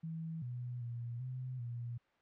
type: tone with pitch steps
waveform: sine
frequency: 162.5 / 122.9 / 118.7 / 127.8 / 119.3 Hz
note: E3 / B2 / A#2 / C3 / A#2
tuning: -24 / -8 / +32 / -40 / +41 cents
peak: -39 dBFS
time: 0.03-1.98 s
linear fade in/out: 10 ms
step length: 390 ms
effects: white hiss -72 dBFS RMS until 2.21 s + low-pass 2000 Hz 12 dB/octave